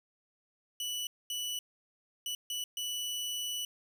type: tone bursts at uneven times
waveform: sawtooth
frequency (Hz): 2960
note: F#7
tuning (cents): 0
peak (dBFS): -31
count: 5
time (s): 0.8-1.07 / 1.3-1.59 / 2.26-2.35 / 2.5-2.64 / 2.77-3.65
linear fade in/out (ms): 2
effects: none